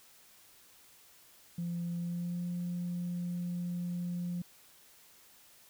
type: tone with pitch glide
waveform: sine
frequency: 172.1 to 175.72 Hz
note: F3 to F3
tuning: -25 to +11 cents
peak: -32 dBFS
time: 1.58-4.42 s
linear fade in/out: 5 ms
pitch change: +36 cents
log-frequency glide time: 1.95-2.46 s
effects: tanh soft clip ceiling -30 dBFS + white hiss -60 dBFS RMS until 5.69 s